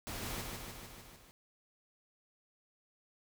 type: noise with echo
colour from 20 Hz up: pink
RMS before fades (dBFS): -42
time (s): 0.07-0.41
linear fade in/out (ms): 0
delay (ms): 150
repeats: 6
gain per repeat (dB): -3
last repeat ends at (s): 1.31
effects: none